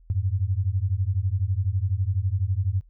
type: beating tone pair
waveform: sine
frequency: 89.6 / 101.6 Hz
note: F2 / G#2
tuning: +45 / -38 cents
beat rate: 12 Hz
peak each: -25 dBFS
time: 0.1-2.81 s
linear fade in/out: 0 ms
effects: noise-tail reverb RT60 0.1 s tail -20 dB re dry + added 41 Hz sine -50 dBFS peak until 2.89 s